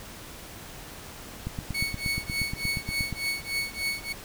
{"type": "click train", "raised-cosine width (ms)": 5, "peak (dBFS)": -19, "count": 15, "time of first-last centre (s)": [1.47, 3.127], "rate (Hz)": 8.45}
{"type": "tone with tremolo", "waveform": "30% pulse", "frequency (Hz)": 2217, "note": "C#7", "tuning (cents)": 0, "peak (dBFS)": -22, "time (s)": [1.74, 4.13], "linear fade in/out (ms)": 10, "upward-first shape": "triangle", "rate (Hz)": 3.4, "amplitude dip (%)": 100}
{"effects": ["pink hiss -43 dBFS RMS until 4.24 s"]}